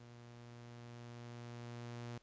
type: tone with level ramp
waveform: sawtooth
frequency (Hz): 119.3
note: A#2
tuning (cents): +41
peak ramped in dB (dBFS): -51 to -40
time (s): 0-2.18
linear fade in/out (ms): 5
effects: pink hiss -71 dBFS RMS until 2.22 s + resampled to 16000 Hz